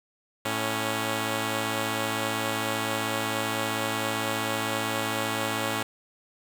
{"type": "tone pair together", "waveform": "5% pulse", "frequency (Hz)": [110, 277.2], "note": ["A2", "C#4"], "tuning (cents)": [0, 0], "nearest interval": "octave + major third", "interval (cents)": 1600, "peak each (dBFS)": -18, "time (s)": [0.45, 5.83], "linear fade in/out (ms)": 5, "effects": []}